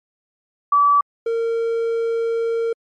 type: tone pair in turn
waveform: sine / triangle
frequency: 1151 / 459.3 Hz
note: D6 / A#4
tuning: -35 / -26 cents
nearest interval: octave + major third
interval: 1591 cents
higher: first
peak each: -11 / -16 dBFS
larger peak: first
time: 0.72-1.01 / 1.26-2.73 s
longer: second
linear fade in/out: 5 ms
effects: MP3 48 kbps